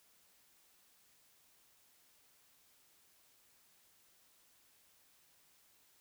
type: silence
effects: white hiss -69 dBFS RMS until 6 s